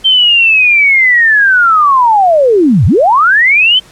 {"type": "linear two-way sweep", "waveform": "sine", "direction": "down then up", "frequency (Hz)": [3136, 77.78, 3136], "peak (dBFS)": -4, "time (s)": [0.04, 3.8], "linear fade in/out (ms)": 20, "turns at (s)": 2.86, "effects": ["pink hiss -40 dBFS RMS until 3.91 s", "low-pass 10000 Hz 12 dB/octave"]}